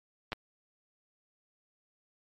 clicks, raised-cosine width 0.3 ms, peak -18 dBFS, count 2, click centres 0.321 / 0.33 s, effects MP3 64 kbps

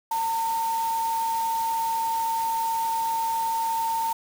sine tone in noise, 908 Hz, A#5, 46 cents flat, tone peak -23 dBFS, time 0.11-4.13 s, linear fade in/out 5 ms, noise white, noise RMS -38 dBFS, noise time 0.11-4.13 s, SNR +12 dB, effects none

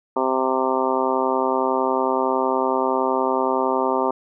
harmonic tone, 130.8 Hz, C3, in tune, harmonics 2 / 3 / 4 / 5 / 6 / 7 / 8 / 9, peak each -27 / -24 / -26 / -27 / -29 / -24 / -29 / -28 dBFS, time 0.16-4.11 s, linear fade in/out 5 ms, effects none

